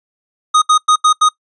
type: tone bursts at uneven times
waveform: square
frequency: 1244.5 Hz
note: D#6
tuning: in tune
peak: -8 dBFS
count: 5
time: 0.54-0.62 / 0.69-0.78 / 0.88-0.96 / 1.04-1.13 / 1.21-1.29 s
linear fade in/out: 10 ms
effects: noise-tail reverb RT60 0.1 s tail -22 dB re dry + resampled to 22050 Hz